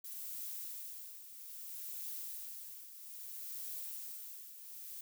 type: noise with tremolo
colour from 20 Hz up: violet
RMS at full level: -43 dBFS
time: 0.04-5.01 s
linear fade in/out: 5 ms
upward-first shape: triangle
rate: 0.61 Hz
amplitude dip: 70%
effects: none